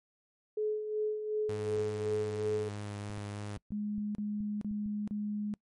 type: tone with tremolo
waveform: sine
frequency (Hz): 427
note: G#4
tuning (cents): +48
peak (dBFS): -28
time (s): 0.57-2.69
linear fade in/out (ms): 5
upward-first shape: sine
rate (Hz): 2.7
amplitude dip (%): 55
type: tone with vibrato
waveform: sawtooth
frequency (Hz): 103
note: G#2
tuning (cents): -14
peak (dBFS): -34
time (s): 1.49-3.57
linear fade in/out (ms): 0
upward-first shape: sine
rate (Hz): 3.2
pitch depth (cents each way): 12
type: clicks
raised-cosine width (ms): 5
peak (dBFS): -36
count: 8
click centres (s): 3.1 / 3.179 / 3.573 / 3.707 / 3.981 / 4.406 / 4.712 / 4.86
type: tone bursts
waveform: sine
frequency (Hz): 208.4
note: G#3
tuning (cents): +6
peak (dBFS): -32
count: 4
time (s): 3.72-5.539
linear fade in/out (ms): 0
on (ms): 430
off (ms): 33
effects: noise-tail reverb RT60 0.1 s tail -25 dB re dry + MP3 48 kbps